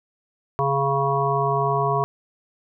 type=harmonic tone; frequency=138.59 Hz; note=C#3; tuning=in tune; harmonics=1 / 3 / 5 / 7 / 8; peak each=-25 / -25 / -25 / -25 / -25 dBFS; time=0.59-2.04 s; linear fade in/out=0 ms; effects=none